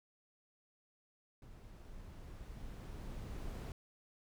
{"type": "noise with level ramp", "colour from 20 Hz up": "brown", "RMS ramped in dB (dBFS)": [-55, -42], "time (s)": [1.42, 3.72], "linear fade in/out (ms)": 2, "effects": []}